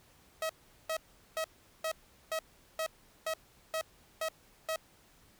sawtooth tone bursts, 640 Hz, D#5, 49 cents sharp, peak -28 dBFS, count 10, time 0.42-4.76 s, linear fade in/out 2 ms, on 74 ms, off 400 ms, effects pink hiss -63 dBFS RMS until 5.39 s

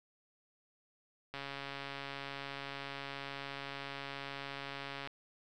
click train, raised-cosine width 0.3 ms, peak -26 dBFS, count 520, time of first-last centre 1.34-5.074 s, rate 139 Hz, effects none

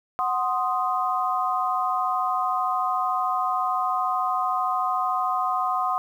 sine chord, C diminished, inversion second, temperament equal, 740 / 1046.5 / 1244.5 Hz, Gb5 / C6 / Eb6, 0 / 0 / 0 cents, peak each -26 dBFS, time 0.19-5.98 s, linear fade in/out 0 ms, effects 9-bit

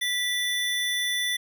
square tone pair together, 1965 / 3499 Hz, B6 / A7, -9 / -10 cents, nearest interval minor seventh, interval 999 cents, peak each -28 dBFS, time 0.01-1.37 s, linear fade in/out 10 ms, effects none

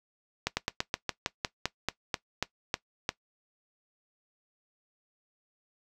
slowing click train, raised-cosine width 0.2 ms, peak -10 dBFS, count 14, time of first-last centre 0.47-3.091 s, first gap 100 ms, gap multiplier 1.11, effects noise-tail reverb RT60 0.1 s tail -18 dB re dry

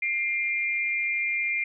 sine tone pair together, 2105 / 2388 Hz, C7 / D7, +10 / +28 cents, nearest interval major second, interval 218 cents, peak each -27 dBFS, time 0.02-1.64 s, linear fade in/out 5 ms, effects none

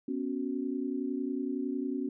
sine chord, B suspended second, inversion none, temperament just, 246.9 / 277.8 / 370.4 Hz, B3 / C#4 / F#4, 0 / +4 / +2 cents, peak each -35 / -33 / -38 dBFS, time 0.08-2.09 s, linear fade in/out 5 ms, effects none

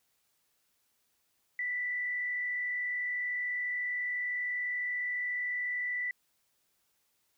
sine tone with frequency modulation, 1975.5 Hz, B6, in tune, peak -31 dBFS, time 1.59-6.11 s, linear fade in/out 2 ms, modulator 46.1 Hz, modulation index 0.53, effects white hiss -75 dBFS RMS until 7.37 s

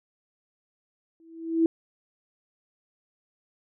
sine tone with exponential growth, 328 Hz, E4, 9 cents flat, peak -15 dBFS, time 1.2-1.66 s, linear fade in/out 1 ms, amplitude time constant 100 ms, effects none

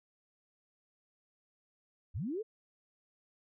sine linear sweep, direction up, 59.4 to 466.2 Hz, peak -34 dBFS, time 2.14-2.43 s, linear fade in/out 20 ms, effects none

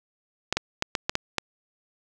clicks, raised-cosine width 0.2 ms, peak -6 dBFS, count 7, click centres 0.526 / 0.57 / 0.824 / 0.952 / 1.095 / 1.154 / 1.383 s, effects none

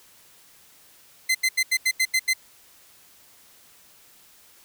sawtooth tone bursts, 2060 Hz, C7, 28 cents flat, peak -15 dBFS, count 8, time 1.29-2.336 s, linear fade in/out 10 ms, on 59 ms, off 82 ms, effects white hiss -54 dBFS RMS until 4.64 s

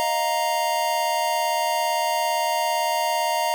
square chord, Eb suspended second, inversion none, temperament just, 622.3 / 700 / 933.4 Hz, Eb5 / F5 / Bb5, 0 / +4 / +2 cents, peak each -28 / -27 / -24 dBFS, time 0-3.54 s, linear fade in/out 0 ms, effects none

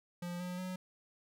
square tone with pitch steps, 175.4 / 179.71 / 184.12 Hz, F3 / F3 / F#3, +8 / +50 / -8 cents, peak -39 dBFS, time 0.22-0.76 s, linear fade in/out 5 ms, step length 180 ms, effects none

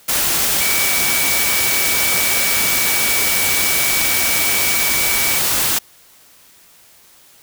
sine tone in noise, 2278 Hz, C#7, 47 cents sharp, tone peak -21 dBFS, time 0.6-5.39 s, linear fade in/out 10 ms, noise white, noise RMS -17 dBFS, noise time 0.08-5.79 s, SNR -7 dB, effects white hiss -48 dBFS RMS until 7.42 s

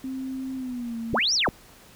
sine tone with pitch glide, 263 to 229 Hz, C4 to A#3, +9 to -31 cents, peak -29 dBFS, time 0.04-1.19 s, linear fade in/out 2 ms, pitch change -240 cents, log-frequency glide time 0.56-0.97 s
sine linear two-way sweep, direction up then down, 51.4 to 5920 to 51.4 Hz, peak -20 dBFS, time 1.13-1.49 s, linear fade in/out 0 ms, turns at 1.34 s
effects pink hiss -51 dBFS RMS until 1.95 s

